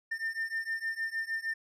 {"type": "beating tone pair", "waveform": "triangle", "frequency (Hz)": [1800, 1806.5], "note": ["A6", "A6"], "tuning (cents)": [39, 45], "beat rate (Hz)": 6.5, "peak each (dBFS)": [-34, -33], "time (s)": [0.11, 1.54], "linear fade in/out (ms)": 10, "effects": []}